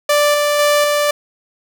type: tone with tremolo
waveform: sawtooth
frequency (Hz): 587.3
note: D5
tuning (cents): 0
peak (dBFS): -7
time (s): 0.09-1.11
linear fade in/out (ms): 5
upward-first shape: square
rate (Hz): 2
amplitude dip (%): 25
effects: none